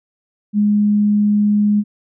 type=tone; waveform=sine; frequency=207.7 Hz; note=G#3; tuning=in tune; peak=-11 dBFS; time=0.53-1.84 s; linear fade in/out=50 ms; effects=none